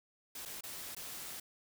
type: noise with dropouts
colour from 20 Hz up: white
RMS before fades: -45 dBFS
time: 0.35-1.4 s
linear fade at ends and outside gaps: 5 ms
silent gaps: 0.453-0.457 / 0.609-0.635 / 0.95-0.965 s
effects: none